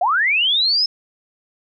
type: linear sweep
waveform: sine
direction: up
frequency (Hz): 650 to 5250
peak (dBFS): -14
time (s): 0.01-0.86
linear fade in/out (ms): 5
effects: none